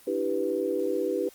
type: chord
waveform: sine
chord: E minor seventh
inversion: third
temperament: equal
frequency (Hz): 293.7 / 329.6 / 392 / 493.9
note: D4 / E4 / G4 / B4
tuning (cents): 0 / 0 / 0 / 0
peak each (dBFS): -34 / -32 / -29 / -29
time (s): 0.07-1.29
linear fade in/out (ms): 5
effects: white hiss -54 dBFS RMS until 1.34 s + Opus 24 kbps